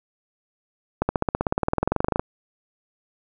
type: accelerating click train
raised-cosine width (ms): 1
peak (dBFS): -6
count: 24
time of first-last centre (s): 1.02-2.195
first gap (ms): 70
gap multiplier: 0.97
effects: none